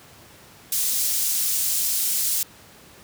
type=high-pass noise; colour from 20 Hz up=pink; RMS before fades=-23 dBFS; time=0.72-2.43 s; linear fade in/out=2 ms; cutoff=7100 Hz; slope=12 dB/octave; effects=pink hiss -48 dBFS RMS until 3.03 s + high-pass 80 Hz 12 dB/octave